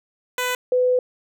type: tone pair in turn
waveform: 10% pulse / sine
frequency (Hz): 499.1 / 501.6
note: B4 / B4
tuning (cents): +18 / +27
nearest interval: unison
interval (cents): 9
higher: second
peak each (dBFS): -13 / -15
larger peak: first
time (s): 0.38-0.55 / 0.72-0.99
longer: second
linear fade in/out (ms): 2
effects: none